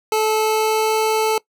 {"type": "tone with pitch glide", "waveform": "25% pulse", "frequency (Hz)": [434.8, 437.6], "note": ["A4", "A4"], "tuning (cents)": [-21, -9], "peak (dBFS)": -12, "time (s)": [0.12, 1.38], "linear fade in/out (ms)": 2, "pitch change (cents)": 12, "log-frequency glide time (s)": [0.36, 0.96], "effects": ["noise-tail reverb RT60 0.1 s tail -22 dB re dry"]}